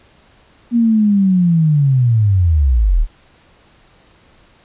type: linear sweep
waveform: sine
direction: down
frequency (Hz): 240 to 32.46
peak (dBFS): -9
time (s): 0.71-3.07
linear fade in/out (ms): 50
effects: pink hiss -50 dBFS RMS until 4.64 s + resampled to 8000 Hz